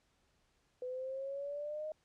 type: exponential sweep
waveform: sine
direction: up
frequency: 498.4 to 624 Hz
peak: -38 dBFS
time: 0.82-1.92 s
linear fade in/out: 2 ms
effects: pink hiss -75 dBFS RMS until 2.04 s + low-pass 8000 Hz 12 dB/octave